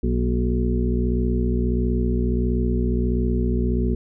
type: harmonic tone with a mistuned harmonic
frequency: 61.5 Hz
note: B1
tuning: 7 cents flat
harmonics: 1 / 2 / 3 / 4 / 6 / 7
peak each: -21 / -28 / -28 / -25 / -28 / -33 dBFS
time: 0.03-3.95 s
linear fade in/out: 5 ms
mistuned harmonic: 4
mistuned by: -46 cents
effects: none